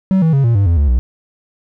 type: tone with pitch steps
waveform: triangle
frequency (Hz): 190 / 161.63 / 137.49 / 116.96 / 99.49 / 84.64 / 72 / 61.25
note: F#3 / E3 / C#3 / A#2 / G2 / E2 / D2 / B1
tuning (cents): +46 / -34 / -14 / +6 / +26 / +46 / -34 / -14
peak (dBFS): -7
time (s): 0.11-0.99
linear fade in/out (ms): 0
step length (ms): 110
effects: none